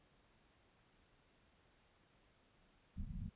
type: low-pass noise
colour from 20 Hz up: pink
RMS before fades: -45 dBFS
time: 2.96-3.3 s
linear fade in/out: 20 ms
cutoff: 230 Hz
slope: 96 dB/octave
effects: pink hiss -72 dBFS RMS until 3.35 s + resampled to 8000 Hz